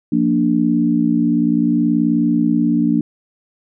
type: chord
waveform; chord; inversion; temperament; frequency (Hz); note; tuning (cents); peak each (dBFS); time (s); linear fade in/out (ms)
sine; Bb major; second; equal; 174.61 / 233.1 / 293.7; F3 / Bb3 / D4; 0 / 0 / 0; -20 / -16 / -16; 0.12-3.01; 5
effects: none